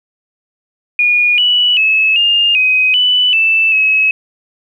sine tone with pitch steps, 2442 / 2950 / 2591 / 2818 / 2518 / 2985 / 2646 / 2568 Hz, D#7 / F#7 / E7 / F7 / D#7 / F#7 / E7 / E7, -33 / -6 / -30 / +15 / +20 / +15 / +6 / -46 cents, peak -8 dBFS, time 0.99-4.11 s, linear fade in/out 2 ms, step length 390 ms, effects 8-bit

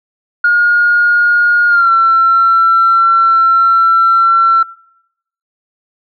sine tone with pitch glide, 1429 to 1350.4 Hz, F6 to E6, +39 to +41 cents, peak -5 dBFS, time 0.44-4.63 s, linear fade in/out 5 ms, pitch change -98 cents, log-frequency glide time 1.68-1.91 s, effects noise-tail reverb RT60 0.8 s tail -22 dB re dry + tanh soft clip ceiling -1 dBFS

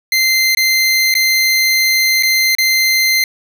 25% pulse tone with dropouts, 2078 Hz, C7, 12 cents flat, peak -7 dBFS, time 0.12-3.24 s, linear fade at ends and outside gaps 2 ms, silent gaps 0.549-0.571 / 1.141-1.151 / 2.226-2.232 / 2.551-2.584 s, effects none

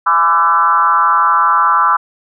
sine tone with frequency modulation, 1174.7 Hz, D6, in tune, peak -8 dBFS, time 0.06-1.97 s, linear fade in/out 10 ms, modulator 169 Hz, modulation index 1.4, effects none

